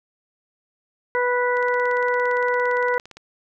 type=harmonic tone; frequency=492 Hz; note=B4; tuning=7 cents flat; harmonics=1 / 2 / 3 / 4; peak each=-21 / -24 / -26 / -27 dBFS; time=1.15-2.98 s; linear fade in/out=0 ms
type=click train; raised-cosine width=0.2 ms; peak=-24 dBFS; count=29; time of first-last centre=1.57-3.17 s; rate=17.5 Hz
effects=none